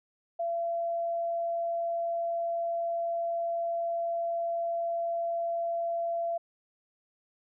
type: tone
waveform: sine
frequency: 678 Hz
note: E5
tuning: 49 cents sharp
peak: -28 dBFS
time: 0.39-6.38 s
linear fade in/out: 10 ms
effects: none